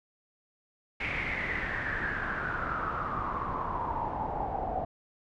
pink noise with low-pass filter sweep, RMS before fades -33 dBFS, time 1-4.85 s, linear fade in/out 5 ms, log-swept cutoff 2300 to 720 Hz, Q 8.4, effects none

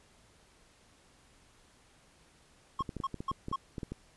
triangle tone bursts, 1081 Hz, C#6, 44 cents flat, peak -28 dBFS, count 4, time 2.79-3.56 s, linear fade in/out 5 ms, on 35 ms, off 210 ms
clicks, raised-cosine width 3 ms, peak -25 dBFS, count 12, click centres 2.807 / 2.892 / 2.967 / 3.002 / 3.143 / 3.205 / 3.315 / 3.484 / 3.515 / 3.782 / 3.832 / 3.92 s
effects pink hiss -63 dBFS RMS until 4.16 s + resampled to 24000 Hz

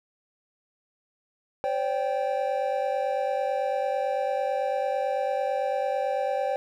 triangle chord, C suspended second, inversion none, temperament equal with one note detuned, 523.3 / 572.3 / 784 Hz, C5 / D5 / G5, 0 / -45 / 0 cents, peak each -27 dBFS, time 1.64-6.56 s, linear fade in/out 0 ms, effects none

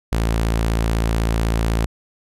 sawtooth tone, 56 Hz, A1, 31 cents sharp, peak -13 dBFS, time 0.12-1.86 s, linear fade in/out 5 ms, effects resampled to 32000 Hz

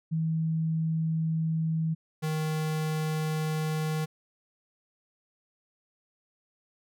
sine / square tone pair in turn, 160.9 / 156.05 Hz, E3 / D#3, -42 / +5 cents, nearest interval minor second, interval 53 cents, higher first, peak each -25 / -28 dBFS, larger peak first, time 0.11-1.95 / 2.22-4.06 s, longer neither, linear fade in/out 20 ms, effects none

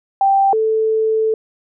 sine tone pair in turn, 784 / 440 Hz, G5 / A4, 0 / 0 cents, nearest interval minor seventh, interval 1000 cents, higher first, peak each -10 / -13 dBFS, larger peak first, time 0.21-0.53 / 0.53-1.34 s, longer second, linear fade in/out 2 ms, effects none

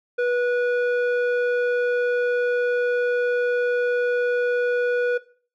square tone with low-pass filter, 488.2 Hz, B4, 20 cents flat, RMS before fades -22 dBFS, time 0.18-5.18 s, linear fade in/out 10 ms, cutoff 1700 Hz, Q 1.2, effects noise-tail reverb RT60 0.4 s tail -17 dB re dry

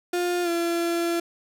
35% pulse tone with pitch glide, 353.1 to 339.9 Hz, F4 to F4, +19 to -47 cents, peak -21 dBFS, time 0.13-1.2 s, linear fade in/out 5 ms, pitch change -66 cents, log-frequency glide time 0.43-0.49 s, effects none

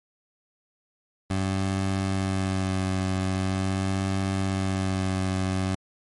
20% pulse tone with vibrato, 95.2 Hz, F#2, 50 cents sharp, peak -19 dBFS, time 1.3-5.75 s, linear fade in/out 5 ms, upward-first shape sine, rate 0.43 Hz, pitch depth 20 cents each way, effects MP3 48 kbps

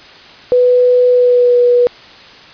sine tone with pitch glide, 495.8 to 487 Hz, B4 to B4, +7 to -24 cents, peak -6 dBFS, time 0.52-1.87 s, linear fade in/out 0 ms, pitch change -31 cents, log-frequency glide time 1.1-1.58 s, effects white hiss -37 dBFS RMS until 2.53 s + resampled to 11025 Hz

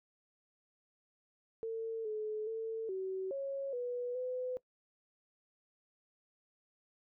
sine tone with pitch steps, 450.5 / 429.4 / 447.6 / 378.9 / 549 / 489.5 / 505 Hz, A4 / A4 / A4 / F#4 / C#5 / B4 / B4, +41 / -42 / +30 / +41 / -17 / -15 / +39 cents, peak -35 dBFS, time 1.63-4.57 s, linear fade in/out 0 ms, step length 420 ms, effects noise-tail reverb RT60 0.1 s tail -20 dB re dry

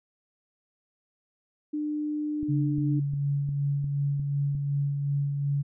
sine tone with pitch glide, 300 to 297.8 Hz, D4 to D4, +37 to +24 cents, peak -27 dBFS, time 1.73-3 s, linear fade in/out 10 ms, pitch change -13 cents, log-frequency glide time 2.38-2.69 s
click train, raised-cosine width 5 ms, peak -27 dBFS, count 7, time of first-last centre 2.43-4.55 s, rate 2.83 Hz
sine tone with tremolo, 141.8 Hz, C#3, 40 cents sharp, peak -23 dBFS, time 2.48-5.63 s, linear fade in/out 20 ms, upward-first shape sine, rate 2.7 Hz, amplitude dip 35%
effects none

